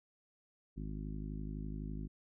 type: harmonic tone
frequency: 51.9 Hz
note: G#1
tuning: in tune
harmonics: 1 / 2 / 3 / 4 / 5 / 6 / 7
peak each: -42 / -51 / -45 / -48 / -48 / -55 / -57 dBFS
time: 0.76-2.08 s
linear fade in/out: 20 ms
effects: none